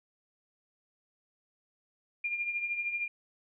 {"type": "tone with tremolo", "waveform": "sine", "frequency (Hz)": 2404, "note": "D7", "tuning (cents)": 40, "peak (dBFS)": -28, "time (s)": [2.24, 3.08], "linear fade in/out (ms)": 5, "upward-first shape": "triangle", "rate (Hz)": 13, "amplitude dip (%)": 65, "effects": []}